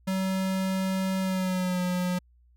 square tone with pitch glide, 189.7 to 180.3 Hz, F#3 to F#3, +43 to -45 cents, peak -26 dBFS, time 0.07-2.19 s, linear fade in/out 10 ms, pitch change -88 cents, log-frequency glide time 1.21-1.81 s, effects added 60 Hz sine -57 dBFS peak until 2.56 s

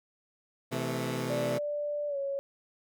15% pulse chord, A minor, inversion first, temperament equal with one note detuned, 128.86 / 164.81 / 220 Hz, C3 / E3 / A3, -26 / 0 / 0 cents, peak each -27 / -31 / -30 dBFS, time 0.71-1.59 s, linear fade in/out 20 ms
sine tone with pitch glide, 587.3 to 554.3 Hz, D5 to C#5, 0 to 0 cents, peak -30 dBFS, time 1.3-2.39 s, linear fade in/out 0 ms, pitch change -100 cents, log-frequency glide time 2.08-2.17 s
effects none

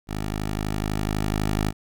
10% pulse tone with level ramp, 52 Hz, G#1, 3 cents sharp, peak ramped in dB -19 to -13 dBFS, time 0.07-1.73 s, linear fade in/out 50 ms, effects none

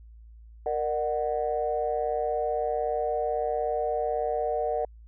sine chord, Bb augmented, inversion none, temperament equal with one note detuned, 466.2 / 602.4 / 740 Hz, Bb4 / D5 / F#5, 0 / +44 / 0 cents, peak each -29 dBFS, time 0.66-4.85 s, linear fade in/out 2 ms, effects tanh soft clip ceiling -16 dBFS + added 56 Hz sine -46 dBFS peak until 5.07 s

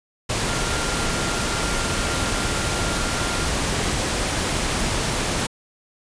sine tone in noise, 1392 Hz, F6, 6 cents flat, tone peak -32 dBFS, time 0.48-3.46 s, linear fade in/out 10 ms, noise pink, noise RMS -23 dBFS, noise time 0.29-5.47 s, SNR -12 dB, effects resampled to 22050 Hz

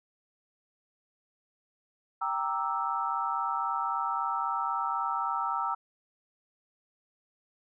sine chord, E half-diminished seventh, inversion first, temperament equal, 784 / 932.3 / 1174.7 / 1318.5 Hz, G5 / Bb5 / D6 / E6, 0 / 0 / 0 / 0 cents, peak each -35 / -33 / -37 / -31 dBFS, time 2.21-5.75 s, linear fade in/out 10 ms, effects none

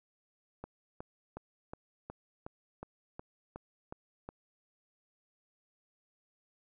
click train, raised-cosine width 1 ms, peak -28 dBFS, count 11, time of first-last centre 0.64-4.29 s, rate 2.74 Hz, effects none

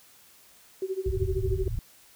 sine tone with tremolo, 380 Hz, F#4, 46 cents sharp, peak -25 dBFS, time 0.82-1.68 s, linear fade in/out 2 ms, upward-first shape sine, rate 13 Hz, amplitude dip 90%
white low-pass noise, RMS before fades -29 dBFS, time 1.06-1.79 s, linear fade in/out 2 ms, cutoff 120 Hz, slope 48 dB/octave
effects white hiss -56 dBFS RMS until 2.15 s

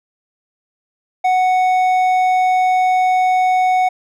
sine tone with hard clipping, 740 Hz, F#5, in tune, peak -13 dBFS, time 1.24-3.89 s, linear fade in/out 10 ms, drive 6 dB, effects none

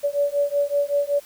sine beating tone pair, 570 / 575.3 Hz, C#5 / D5, +48 / -36 cents, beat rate 5.3 Hz, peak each -22 dBFS, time 0.03-1.2 s, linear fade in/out 20 ms, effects white hiss -48 dBFS RMS until 1.25 s

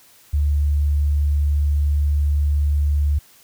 sine tone, 72.9 Hz, D2, 12 cents flat, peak -15 dBFS, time 0.33-3.19 s, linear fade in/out 10 ms, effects white hiss -51 dBFS RMS until 3.43 s

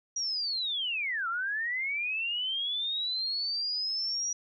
sine linear two-way sweep, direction down then up, 5790 to 1318.5 to 5790 Hz, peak -29 dBFS, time 0.16-4.33 s, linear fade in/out 5 ms, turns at 1.28 s, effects none

